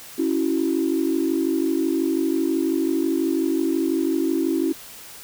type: tone cluster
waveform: sine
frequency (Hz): 275.7 / 328.4 / 374.1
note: C#4 / E4 / F#4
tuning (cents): -9 / -6 / +19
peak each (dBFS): -23 / -21 / -26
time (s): 0.18-4.73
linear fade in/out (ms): 10
effects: tanh soft clip ceiling -10 dBFS + white hiss -41 dBFS RMS until 5.23 s